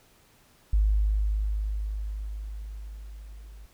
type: tone with level ramp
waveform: sine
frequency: 51.91 Hz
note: G#1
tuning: in tune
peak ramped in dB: -18 to -43 dBFS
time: 0.73-3.66 s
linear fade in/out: 5 ms
effects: pink hiss -60 dBFS RMS until 3.73 s